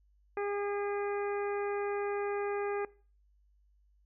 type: harmonic tone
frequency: 406.5 Hz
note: G#4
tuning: 37 cents flat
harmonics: 1 / 2 / 3 / 4 / 5 / 6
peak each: -33 / -39 / -43 / -45 / -47 / -49 dBFS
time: 0.37-2.85 s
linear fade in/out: 2 ms
effects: noise-tail reverb RT60 0.4 s tail -21 dB re dry + added 50 Hz sine -64 dBFS peak until 4.05 s